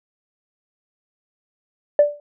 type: tone with exponential decay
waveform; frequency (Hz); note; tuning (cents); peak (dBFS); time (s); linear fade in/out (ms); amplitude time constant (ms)
sine; 586; D5; -4; -5; 1.99-2.2; 2; 45
effects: tanh soft clip ceiling -4 dBFS